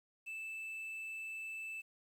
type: tone with quantisation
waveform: triangle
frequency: 2637 Hz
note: E7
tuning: in tune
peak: -40 dBFS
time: 0.26-1.82 s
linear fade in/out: 20 ms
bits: 11
effects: none